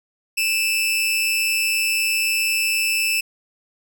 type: tone with amplitude modulation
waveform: sawtooth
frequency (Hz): 2637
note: E7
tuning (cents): 0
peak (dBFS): -12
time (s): 0.37-3.21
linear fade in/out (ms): 10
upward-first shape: sine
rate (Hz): 208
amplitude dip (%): 65
effects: none